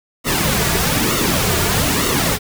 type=noise with flanger; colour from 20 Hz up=pink; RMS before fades=-17 dBFS; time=0.24-2.39 s; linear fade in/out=50 ms; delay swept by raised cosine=1.2 to 3.9 ms; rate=1.1 Hz; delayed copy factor=-0.65; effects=none